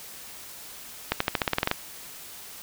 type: accelerating click train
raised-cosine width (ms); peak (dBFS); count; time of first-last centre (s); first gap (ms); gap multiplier
0.3; -6; 11; 1.12-1.714; 84; 0.92
effects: white hiss -43 dBFS RMS until 2.62 s